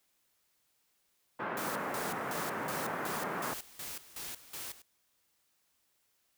white band-pass noise, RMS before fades -37 dBFS, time 1.39-3.54 s, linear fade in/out 10 ms, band 140 to 1600 Hz, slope 24 dB/octave
white noise with tremolo, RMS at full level -42 dBFS, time 1.57-4.82 s, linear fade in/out 2 ms, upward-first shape square, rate 2.7 Hz, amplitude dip 80%
effects white hiss -75 dBFS RMS until 6.37 s

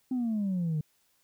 sine exponential sweep, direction down, 261.6 to 148.7 Hz, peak -25 dBFS, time 0.11-0.81 s, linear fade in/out 5 ms, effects tanh soft clip ceiling -25 dBFS + white hiss -70 dBFS RMS until 1.23 s

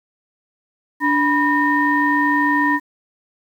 sine tone cluster, 292 / 980 / 1833 Hz, D4 / B5 / A#6, -10 / -14 / -30 cents, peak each -18 dBFS, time 1-2.8 s, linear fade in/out 50 ms, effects tanh soft clip ceiling -4 dBFS + 8-bit

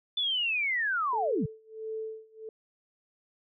sine linear sweep, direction down, 3520 to 114.1 Hz, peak -26 dBFS, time 0.17-1.46 s, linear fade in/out 5 ms
sine tone with tremolo, 440 Hz, A4, in tune, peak -32 dBFS, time 1.13-2.49 s, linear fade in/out 2 ms, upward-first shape sine, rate 1.5 Hz, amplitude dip 95%
effects none

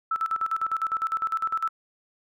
sine tone with tremolo, 1318.5 Hz, E6, in tune, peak -22 dBFS, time 0.11-1.69 s, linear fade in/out 5 ms, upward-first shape square, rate 9.9 Hz, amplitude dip 80%, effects none

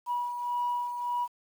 sine beating tone pair, 970 / 971.7 Hz, B5 / B5, -31 / -28 cents, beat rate 1.7 Hz, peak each -28 / -36 dBFS, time 0.06-1.28 s, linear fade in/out 50 ms, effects tanh soft clip ceiling -23 dBFS + 9-bit

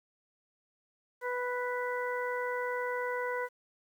harmonic tone, 493.9 Hz, B4, in tune, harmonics 1 / 2 / 3 / 4, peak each -34 / -37 / -39 / -40 dBFS, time 1.21-3.49 s, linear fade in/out 50 ms, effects 10-bit

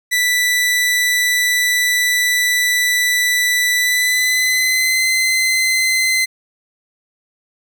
sawtooth tone with pitch glide, 1976 to 2056 Hz, B6 to C7, 0 to -31 cents, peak -10 dBFS, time 0.11-6.26 s, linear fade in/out 20 ms, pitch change +69 cents, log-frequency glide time 3.77-5.03 s, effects none

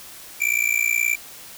square tone with amplitude modulation, 2350 Hz, D7, 1 cent sharp, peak -15 dBFS, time 0.4-1.16 s, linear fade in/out 20 ms, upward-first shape sine, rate 59 Hz, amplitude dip 100%, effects white hiss -41 dBFS RMS until 1.57 s

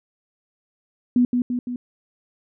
sine tone with echo, 245.6 Hz, B3, 9 cents flat, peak -13 dBFS, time 1.16-1.25 s, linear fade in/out 2 ms, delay 170 ms, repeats 3, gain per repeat -4 dB, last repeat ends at 1.76 s, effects none

